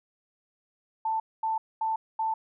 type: tone bursts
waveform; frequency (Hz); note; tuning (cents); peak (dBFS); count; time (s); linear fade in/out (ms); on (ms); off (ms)
sine; 886; A5; +12; -25; 4; 1.05-2.34; 5; 150; 230
effects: none